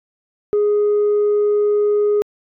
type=tone; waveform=sine; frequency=415.3 Hz; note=G#4; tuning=in tune; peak=-11 dBFS; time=0.53-2.22 s; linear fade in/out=0 ms; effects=tanh soft clip ceiling -11 dBFS